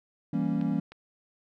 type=chord; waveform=triangle; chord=E diminished seventh; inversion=none; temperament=equal with one note detuned; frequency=165.48 / 196 / 233.1 / 277.2 Hz; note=E3 / G3 / Bb3 / Db4; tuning=+7 / 0 / 0 / 0 cents; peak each=-29 dBFS; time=0.33-0.8 s; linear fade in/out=5 ms
type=clicks; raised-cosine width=0.3 ms; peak=-30 dBFS; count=2; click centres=0.613 / 0.92 s
effects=none